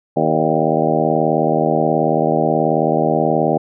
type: harmonic tone with a mistuned harmonic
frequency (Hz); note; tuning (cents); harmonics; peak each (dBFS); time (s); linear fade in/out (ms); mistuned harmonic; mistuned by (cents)
78.6; D#2; +18; 2 / 3 / 4 / 5 / 6 / 7 / 8 / 9 / 10; -22 / -22 / -22 / -22 / -22 / -22 / -22 / -22 / -22; 0.16-3.58; 10; 7; +56
effects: none